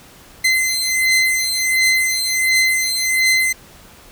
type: beating tone pair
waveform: sawtooth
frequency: 2059 / 2060.4 Hz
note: C7 / C7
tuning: -28 / -27 cents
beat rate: 1.4 Hz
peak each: -14 dBFS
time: 0.44-3.53 s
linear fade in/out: 10 ms
effects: pink hiss -44 dBFS RMS until 4.11 s